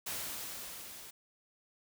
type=noise with level ramp; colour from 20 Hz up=white; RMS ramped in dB=-38 to -50 dBFS; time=0.06-1.11 s; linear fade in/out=10 ms; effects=none